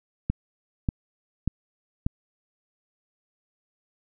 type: click train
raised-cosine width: 5 ms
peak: -11 dBFS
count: 4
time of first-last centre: 0.3-2.065 s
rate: 1.7 Hz
effects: none